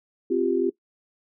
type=chord; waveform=sine; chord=C suspended fourth; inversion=none; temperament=just; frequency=261.6 / 348.8 / 392.4 Hz; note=C4 / F4 / G4; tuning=0 / -2 / +2 cents; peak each=-27 / -23 / -24 dBFS; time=0.3-0.7 s; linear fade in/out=10 ms; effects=noise-tail reverb RT60 0.1 s tail -19 dB re dry